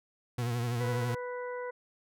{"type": "tone with vibrato", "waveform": "40% pulse", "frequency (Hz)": 119.8, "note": "A#2", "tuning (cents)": 48, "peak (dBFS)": -29, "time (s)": [0.38, 1.15], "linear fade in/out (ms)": 5, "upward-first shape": "triangle", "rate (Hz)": 12, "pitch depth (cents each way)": 66}
{"type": "harmonic tone", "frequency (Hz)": 493.9, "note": "B4", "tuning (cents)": 0, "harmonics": [1, 2, 3, 4], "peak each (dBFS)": [-36, -42, -46, -48], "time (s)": [0.8, 1.71], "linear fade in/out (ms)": 10}
{"effects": []}